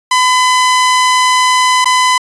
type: tone with dropouts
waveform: sawtooth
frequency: 1009 Hz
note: B5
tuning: 37 cents sharp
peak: -4 dBFS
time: 0.11-2.18 s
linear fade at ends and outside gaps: 5 ms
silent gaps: 1.845-1.856 s
effects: resampled to 22050 Hz